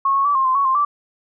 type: tone with pitch steps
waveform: sine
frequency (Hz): 1093 / 1100 / 1153 / 1065 / 1038 / 1115 / 1053 / 1164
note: C#6 / C#6 / D6 / C6 / C6 / C#6 / C6 / D6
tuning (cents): -25 / -14 / -32 / +30 / -14 / +10 / +11 / -16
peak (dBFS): -14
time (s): 0.05-0.85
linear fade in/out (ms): 5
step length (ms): 100
effects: none